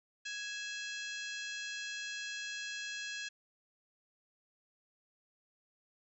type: harmonic tone with a mistuned harmonic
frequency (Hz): 830.6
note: G#5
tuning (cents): 0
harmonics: 2 / 3 / 4 / 5 / 6 / 7 / 8 / 9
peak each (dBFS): -43 / -45 / -47 / -48 / -53 / -52 / -53 / -57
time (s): 0.25-3.29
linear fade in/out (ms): 10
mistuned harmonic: 3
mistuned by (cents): +89
effects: none